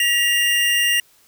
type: tone pair together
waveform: square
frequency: 1921.4 / 2800 Hz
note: B6 / F7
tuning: -48 / +4 cents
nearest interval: perfect fifth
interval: 652 cents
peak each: -20 / -18 dBFS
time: 0-1 s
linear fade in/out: 2 ms
effects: white hiss -55 dBFS RMS until 1.27 s